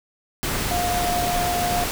sine tone in noise, 708 Hz, F5, 23 cents sharp, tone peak -22 dBFS, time 0.71-1.84 s, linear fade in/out 0 ms, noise pink, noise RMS -25 dBFS, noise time 0.43-1.91 s, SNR 0 dB, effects none

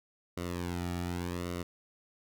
sawtooth tone with flanger, 87.9 Hz, F2, 12 cents sharp, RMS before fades -36 dBFS, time 0.37-1.63 s, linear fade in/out 5 ms, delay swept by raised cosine 1.2 to 1.95 ms, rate 0.87 Hz, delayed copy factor -0.85, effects none

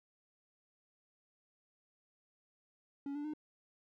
triangle tone with pitch steps, 280.7 / 292.1 / 304 Hz, C#4 / D4 / D#4, +22 / -9 / -40 cents, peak -36 dBFS, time 3.06-3.336 s, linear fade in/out 2 ms, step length 92 ms, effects none

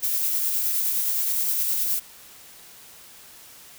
violet noise with tremolo, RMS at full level -23 dBFS, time 0.02-2 s, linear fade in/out 20 ms, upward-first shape sine, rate 9.6 Hz, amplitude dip 25%, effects white hiss -47 dBFS RMS until 3.78 s

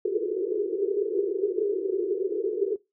white band-pass noise, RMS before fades -27 dBFS, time 0.05-2.76 s, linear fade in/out 5 ms, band 360 to 440 Hz, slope 96 dB/octave, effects noise-tail reverb RT60 0.2 s tail -20 dB re dry

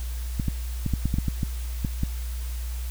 clicks, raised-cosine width 5 ms, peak -12 dBFS, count 11, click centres 0.398 / 0.483 / 0.863 / 0.937 / 1.056 / 1.141 / 1.185 / 1.283 / 1.432 / 1.848 / 2.034 s, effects added 60 Hz sine -28 dBFS peak until 2.9 s + white hiss -44 dBFS RMS until 2.9 s

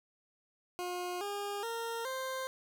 20% pulse tone with pitch steps, 357.6 / 406.1 / 461.1 / 523.6 Hz, F4 / G#4 / A#4 / C5, +41 / -39 / -19 / +1 cents, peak -31 dBFS, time 0.79-2.47 s, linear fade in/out 0 ms, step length 420 ms, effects none

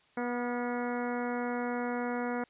harmonic tone with a mistuned harmonic, 243.3 Hz, B3, 26 cents flat, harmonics 1 / 2 / 3 / 4 / 5 / 6 / 7 / 8 / 9, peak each -34 / -36 / -39 / -42 / -46 / -42 / -47 / -48 / -48 dBFS, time 0.17-2.44 s, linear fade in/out 5 ms, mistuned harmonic 6, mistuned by -28 cents, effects white hiss -65 dBFS RMS until 2.49 s + resampled to 8000 Hz

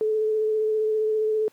sine tone with vibrato, 433 Hz, A4, 28 cents flat, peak -20 dBFS, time 0.01-1.48 s, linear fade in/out 0 ms, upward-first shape sine, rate 15 Hz, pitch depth 16 cents each way, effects pink hiss -60 dBFS RMS until 1.52 s + high-pass 200 Hz 12 dB/octave

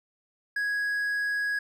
triangle tone, 1661.2 Hz, G#6, in tune, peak -24 dBFS, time 0.56-1.59 s, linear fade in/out 5 ms, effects none

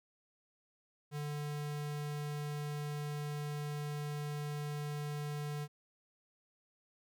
square tone, 147.5 Hz, D3, 8 cents sharp, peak -38 dBFS, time 1.11-5.68 s, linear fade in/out 50 ms, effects none

